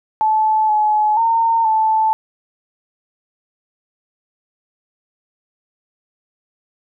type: tone with pitch steps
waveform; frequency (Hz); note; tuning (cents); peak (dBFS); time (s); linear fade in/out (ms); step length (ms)
sine; 868 / 851 / 913 / 877; A5 / G#5 / A#5 / A5; -24 / +42 / -36 / -6; -12; 0.21-2.13; 0; 480
effects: none